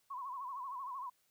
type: tone with vibrato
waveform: sine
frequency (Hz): 1046.5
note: C6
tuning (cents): 0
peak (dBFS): -40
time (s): 0.1-1.1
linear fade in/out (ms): 10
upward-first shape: sine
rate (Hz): 13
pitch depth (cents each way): 120
effects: white hiss -75 dBFS RMS until 1.3 s